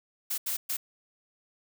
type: noise bursts at uneven times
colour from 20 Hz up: blue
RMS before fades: -31 dBFS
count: 3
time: 0.3-0.38 / 0.46-0.57 / 0.69-0.77 s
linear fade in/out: 10 ms
effects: none